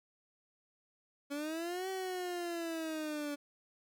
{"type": "linear two-way sweep", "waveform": "30% pulse", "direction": "up then down", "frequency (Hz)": [280.3, 382.5, 286.9], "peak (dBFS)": -34, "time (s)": [1.3, 3.36], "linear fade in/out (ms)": 20, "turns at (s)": 1.89, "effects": []}